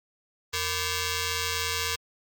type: ring-modulated tone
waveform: 5% pulse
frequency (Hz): 546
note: C#5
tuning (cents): -26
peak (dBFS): -12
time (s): 0.53-1.96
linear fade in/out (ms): 10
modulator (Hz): 631
effects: MP3 96 kbps